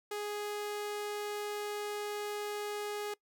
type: tone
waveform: sawtooth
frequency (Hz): 415.3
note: G#4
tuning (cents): 0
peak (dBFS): -32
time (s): 0.11-3.14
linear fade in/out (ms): 5
effects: noise-tail reverb RT60 0.1 s tail -22 dB re dry